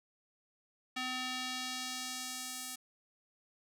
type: tone with band-pass filter sweep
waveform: square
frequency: 255.2 Hz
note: C4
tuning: 43 cents flat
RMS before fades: -40 dBFS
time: 0.96-2.76 s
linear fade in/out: 10 ms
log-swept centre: 2800 to 9500 Hz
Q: 0.95
effects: none